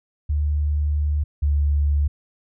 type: tone pair in turn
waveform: sine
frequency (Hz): 74.1 / 72.58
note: D2 / D2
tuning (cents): +16 / -20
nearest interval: unison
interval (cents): 36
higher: first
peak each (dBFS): -18 / -16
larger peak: second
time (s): 0.29-1.24 / 1.42-2.08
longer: first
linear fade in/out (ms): 10
effects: none